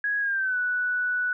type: tone with pitch glide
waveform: sine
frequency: 1661.2 to 1480 Hz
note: G#6 to F#6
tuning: 0 to 0 cents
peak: -23 dBFS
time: 0.04-1.33 s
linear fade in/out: 2 ms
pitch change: -200 cents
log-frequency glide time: 0.2-0.58 s
effects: none